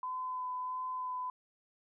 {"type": "tone with vibrato", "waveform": "sine", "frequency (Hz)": 1012, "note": "B5", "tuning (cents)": 42, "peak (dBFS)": -35, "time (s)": [0.03, 1.3], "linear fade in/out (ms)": 2, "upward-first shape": "sine", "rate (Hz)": 1.5, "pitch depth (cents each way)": 12, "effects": []}